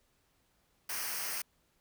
white noise with comb filter, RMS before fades -37 dBFS, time 0.89-1.42 s, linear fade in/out 5 ms, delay 0.27 ms, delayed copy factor -0.65, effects pink hiss -73 dBFS RMS until 1.8 s

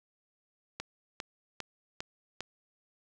click train, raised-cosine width 0.2 ms, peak -19 dBFS, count 5, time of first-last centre 0.8-2.406 s, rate 2.49 Hz, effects none

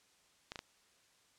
clicks, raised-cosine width 0.2 ms, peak -25 dBFS, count 3, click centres 0.519 / 0.558 / 0.591 s, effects white hiss -69 dBFS RMS until 1.38 s + low-pass 8000 Hz 12 dB/octave

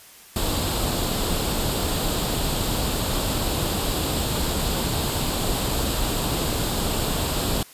pink noise with comb filter, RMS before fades -24 dBFS, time 0.36-7.63 s, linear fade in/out 2 ms, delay 0.25 ms, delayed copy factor +0.55, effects white hiss -47 dBFS RMS until 7.73 s + resampled to 32000 Hz

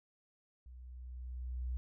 sine tone with level ramp, 62.2 Hz, B1, 13 cents sharp, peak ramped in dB -50 to -34 dBFS, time 0.66-1.77 s, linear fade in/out 0 ms, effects none

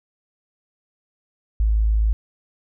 sine tone, 53.8 Hz, A1, 38 cents flat, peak -15 dBFS, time 1.6-2.13 s, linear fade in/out 0 ms, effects none

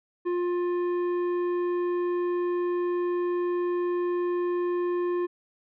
sine tone with tanh clipping, 352.8 Hz, F4, 18 cents sharp, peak -26 dBFS, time 0.25-5.27 s, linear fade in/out 20 ms, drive 10 dB, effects none

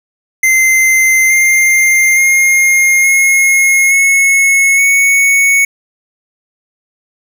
square tone with pitch steps, 2076 / 2104 / 2132 / 2160 / 2189 / 2219 Hz, C7 / C7 / C7 / C#7 / C#7 / C#7, -14 / +9 / +32 / -45 / -22 / +1 cents, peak -7 dBFS, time 0.43-5.65 s, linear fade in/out 5 ms, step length 870 ms, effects none

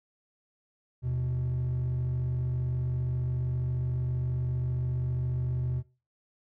triangle tone pair together, 78.08 / 125.2 Hz, D#2 / B2, +7 / +24 cents, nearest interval minor sixth, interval 817 cents, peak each -32 / -25 dBFS, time 1.02-5.83 s, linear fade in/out 50 ms, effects noise-tail reverb RT60 0.3 s tail -19 dB re dry + tanh soft clip ceiling -22 dBFS

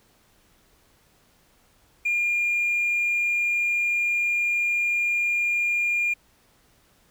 triangle tone, 2411 Hz, D7, 45 cents sharp, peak -18 dBFS, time 2.05-6.14 s, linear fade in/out 10 ms, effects tanh soft clip ceiling -17 dBFS + pink hiss -61 dBFS RMS until 7.1 s

